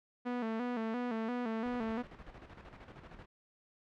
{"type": "tone with vibrato", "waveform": "sawtooth", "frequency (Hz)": 234, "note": "A#3", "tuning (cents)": 7, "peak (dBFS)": -30, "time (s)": [0.25, 2.03], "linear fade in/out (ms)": 20, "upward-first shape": "square", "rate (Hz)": 2.9, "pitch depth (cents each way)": 83}
{"type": "noise with tremolo", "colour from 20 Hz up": "pink", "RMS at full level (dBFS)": -49, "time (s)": [1.65, 3.26], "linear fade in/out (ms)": 10, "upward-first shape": "square", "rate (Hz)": 13, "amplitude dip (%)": 55}
{"effects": ["low-pass 2000 Hz 12 dB/octave"]}